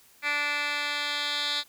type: tone with band-pass filter sweep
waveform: 10% pulse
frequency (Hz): 291.8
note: D4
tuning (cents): -11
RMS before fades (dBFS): -29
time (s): 0.22-1.64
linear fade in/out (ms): 50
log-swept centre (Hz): 2400 to 3600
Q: 4.8
effects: white hiss -58 dBFS RMS until 1.68 s